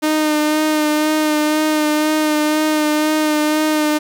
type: tone with vibrato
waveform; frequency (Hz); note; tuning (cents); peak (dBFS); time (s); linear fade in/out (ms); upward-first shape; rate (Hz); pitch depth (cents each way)
sawtooth; 305.7; D#4; -30; -10; 0.02-3.99; 20; sine; 2; 22
effects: 8-bit